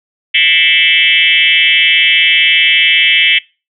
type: tone with frequency modulation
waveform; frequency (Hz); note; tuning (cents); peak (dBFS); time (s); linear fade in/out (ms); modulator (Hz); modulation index
sine; 2637; E7; 0; -6; 0.34-3.39; 10; 165; 4
effects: noise-tail reverb RT60 0.3 s tail -24 dB re dry